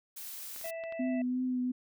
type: noise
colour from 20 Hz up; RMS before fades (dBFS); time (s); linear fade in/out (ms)
blue; -43; 0.16-0.71; 10
type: clicks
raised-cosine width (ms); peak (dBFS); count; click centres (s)
0.3; -33; 5; 0.562 / 0.613 / 0.657 / 0.838 / 0.924
type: harmonic tone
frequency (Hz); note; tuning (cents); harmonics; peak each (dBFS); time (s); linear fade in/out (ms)
659.3; E5; 0; 1 / 3 / 4; -37 / -48 / -50; 0.64-1.22; 5
type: tone with vibrato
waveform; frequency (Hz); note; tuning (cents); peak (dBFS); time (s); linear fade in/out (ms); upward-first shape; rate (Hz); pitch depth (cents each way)
sine; 252.5; B3; +39; -29; 0.99-1.72; 10; triangle; 2.8; 25
effects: none